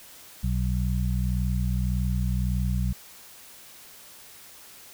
harmonic tone, 61.74 Hz, B1, in tune, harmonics 1 / 2 / 3, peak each -25 / -28 / -30 dBFS, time 0.43-2.93 s, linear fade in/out 10 ms, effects white hiss -48 dBFS RMS until 4.93 s

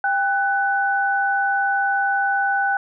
sine tone pair together, 794.1 / 1495 Hz, G5 / F#6, +22 / +17 cents, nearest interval major seventh, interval 1095 cents, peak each -20 dBFS, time 0.04-2.77 s, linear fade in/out 2 ms, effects none

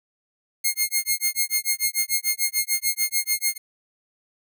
5% pulse tone with tremolo, 2138 Hz, C7, 37 cents sharp, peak -8 dBFS, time 0.64-3.58 s, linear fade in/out 10 ms, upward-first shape sine, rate 6.8 Hz, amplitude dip 100%, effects none

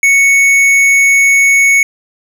sine tone with tanh clipping, 2217 Hz, C#7, in tune, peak -7 dBFS, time 0.03-1.83 s, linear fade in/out 2 ms, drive 12 dB, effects none

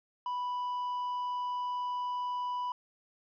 triangle tone, 987.8 Hz, B5, in tune, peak -30 dBFS, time 0.26-2.72 s, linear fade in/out 2 ms, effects resampled to 11025 Hz

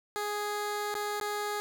15% pulse tone with dropouts, 415.3 Hz, G#4, in tune, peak -25 dBFS, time 0.16-1.6 s, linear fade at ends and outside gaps 0 ms, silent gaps 0.942-0.952 / 1.2-1.212 s, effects none

